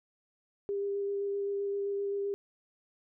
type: tone with vibrato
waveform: sine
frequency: 400.5 Hz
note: G4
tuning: 37 cents sharp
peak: -30 dBFS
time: 0.69-2.34 s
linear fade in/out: 0 ms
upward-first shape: square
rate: 7.7 Hz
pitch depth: 8 cents each way
effects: none

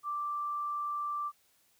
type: tone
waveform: sine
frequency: 1174.7 Hz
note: D6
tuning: in tune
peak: -32 dBFS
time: 0.03-1.32 s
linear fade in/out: 50 ms
effects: white hiss -69 dBFS RMS until 1.79 s

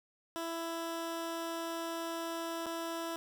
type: tone with dropouts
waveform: 15% pulse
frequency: 332.1 Hz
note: E4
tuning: 13 cents sharp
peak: -30 dBFS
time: 0.36-3.16 s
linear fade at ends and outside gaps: 0 ms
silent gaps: 2.659-2.664 s
effects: none

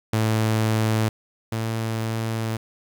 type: tone pair in turn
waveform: sawtooth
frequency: 110 / 112.25 Hz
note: A2 / A2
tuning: 0 / +35 cents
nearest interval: unison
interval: 35 cents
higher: second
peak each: -15 / -20 dBFS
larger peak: first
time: 0.13-1.09 / 1.52-2.57 s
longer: second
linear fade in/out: 5 ms
effects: 9-bit

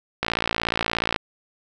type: click train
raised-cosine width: 0.3 ms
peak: -5 dBFS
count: 54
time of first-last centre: 0.23-1.161 s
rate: 56.9 Hz
effects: none

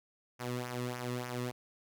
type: tone with flanger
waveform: sawtooth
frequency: 123.47 Hz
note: B2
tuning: in tune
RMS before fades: -38 dBFS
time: 0.39-1.52 s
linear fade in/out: 20 ms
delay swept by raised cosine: 0.24 to 1.34 ms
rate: 3.4 Hz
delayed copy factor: -0.7
effects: none

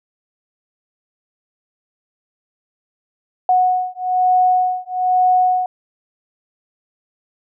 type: beating tone pair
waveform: sine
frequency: 734 / 735.1 Hz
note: F#5 / F#5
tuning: -14 / -11 cents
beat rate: 1.1 Hz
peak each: -16 dBFS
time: 3.49-5.66 s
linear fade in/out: 2 ms
effects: none

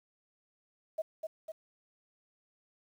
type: tone with echo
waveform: sine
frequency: 636 Hz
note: D#5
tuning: 38 cents sharp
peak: -30 dBFS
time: 0.98-1.02 s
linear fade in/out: 10 ms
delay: 250 ms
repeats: 2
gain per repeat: -4 dB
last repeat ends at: 1.52 s
effects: 10-bit

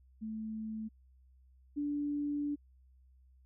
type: tone pair in turn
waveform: sine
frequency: 218.8 / 290.7 Hz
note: A3 / D4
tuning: -9 / -18 cents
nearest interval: perfect fourth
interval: 491 cents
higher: second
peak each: -37 / -32 dBFS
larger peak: second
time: 0.21-0.89 / 1.76-2.56 s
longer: second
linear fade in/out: 20 ms
effects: added 64 Hz sine -60 dBFS peak until 3.45 s

